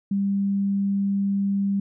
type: tone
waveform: sine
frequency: 198.3 Hz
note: G3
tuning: 20 cents sharp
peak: -20 dBFS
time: 0.11-1.8 s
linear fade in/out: 5 ms
effects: none